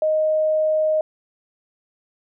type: tone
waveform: sine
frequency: 622.3 Hz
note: D#5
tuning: in tune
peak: -16 dBFS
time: 0.02-1.01 s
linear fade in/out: 2 ms
effects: none